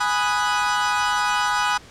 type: chord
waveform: 40% pulse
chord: G# minor seventh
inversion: none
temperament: equal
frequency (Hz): 830.6 / 987.8 / 1244.5 / 1480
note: G#5 / B5 / D#6 / F#6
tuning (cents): 0 / 0 / 0 / 0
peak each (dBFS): -24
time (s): 0-1.78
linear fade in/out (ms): 10
effects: pink hiss -45 dBFS RMS until 1.9 s + low-pass 7000 Hz 12 dB/octave